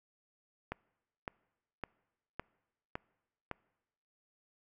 click train, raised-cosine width 0.5 ms, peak -22 dBFS, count 6, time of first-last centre 0.72-3.513 s, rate 1.79 Hz, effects noise-tail reverb RT60 1.0 s tail -25 dB re dry

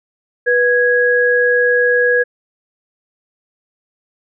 sine tone pair together, 489.7 / 1658 Hz, B4 / G#6, -15 / -3 cents, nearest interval octave + major sixth, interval 2112 cents, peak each -13 dBFS, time 0.46-2.24 s, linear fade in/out 20 ms, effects none

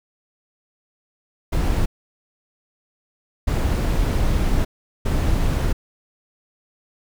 brown noise bursts at uneven times, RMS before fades -19 dBFS, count 3, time 1.52-1.86 / 3.47-4.65 / 5.05-5.73 s, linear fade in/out 10 ms, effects none

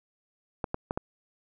clicks, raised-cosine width 1 ms, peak -15 dBFS, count 4, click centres 0.642 / 0.744 / 0.909 / 0.975 s, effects none

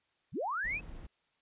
sine linear sweep, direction up, 70 to 2637 Hz, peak -32 dBFS, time 0.32-0.81 s, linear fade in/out 50 ms
brown noise, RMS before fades -46 dBFS, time 0.64-1.07 s, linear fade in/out 10 ms
effects white hiss -75 dBFS RMS until 1.41 s + resampled to 8000 Hz

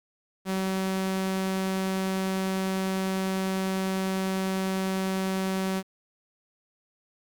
sawtooth tone, 190 Hz, F#3, 46 cents sharp, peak -22 dBFS, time 0.45-5.83 s, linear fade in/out 50 ms, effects Opus 48 kbps

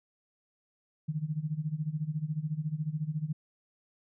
sine tone with tremolo, 153.6 Hz, D#3, 22 cents flat, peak -27 dBFS, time 1.08-3.33 s, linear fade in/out 10 ms, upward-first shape sine, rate 14 Hz, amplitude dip 85%, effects none

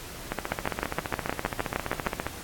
two click trains, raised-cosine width 0.5 ms, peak -10 / -13 dBFS, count 11 / 30, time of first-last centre 0.52-2.07 / 0.32-2.266 s, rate 6.45 / 14.9 Hz, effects pink hiss -41 dBFS RMS until 2.43 s + AAC 64 kbps

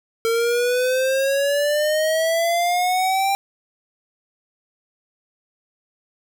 square exponential sweep, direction up, 453.5 to 793 Hz, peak -18 dBFS, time 0.25-3.35 s, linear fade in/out 0 ms, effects none

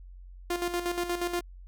sawtooth tone with tremolo, 350 Hz, F4, 4 cents sharp, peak -23 dBFS, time 0.5-1.41 s, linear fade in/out 5 ms, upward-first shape square, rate 8.4 Hz, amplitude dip 60%, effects added 45 Hz sine -44 dBFS peak until 1.67 s

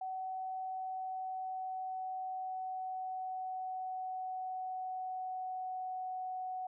sine tone with pitch glide, 753 to 743.1 Hz, F#5 to F#5, +30 to +7 cents, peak -37 dBFS, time 0.01-6.67 s, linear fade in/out 5 ms, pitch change -23 cents, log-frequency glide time 0.61-6.16 s, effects none

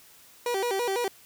30% pulse tone with vibrato, 432.6 Hz, A4, 29 cents flat, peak -23 dBFS, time 0.46-1.08 s, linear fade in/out 2 ms, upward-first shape square, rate 6 Hz, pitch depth 190 cents each way, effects white hiss -54 dBFS RMS until 1.25 s

